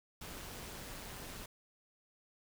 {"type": "noise with amplitude modulation", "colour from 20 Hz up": "pink", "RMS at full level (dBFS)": -45, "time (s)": [0.21, 1.46], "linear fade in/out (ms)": 5, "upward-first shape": "sine", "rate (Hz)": 191, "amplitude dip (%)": 45, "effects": []}